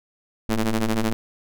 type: ring-modulated tone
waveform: sawtooth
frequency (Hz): 109.5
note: A2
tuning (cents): -8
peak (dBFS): -13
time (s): 0.49-1.13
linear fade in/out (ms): 0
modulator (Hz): 116
effects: none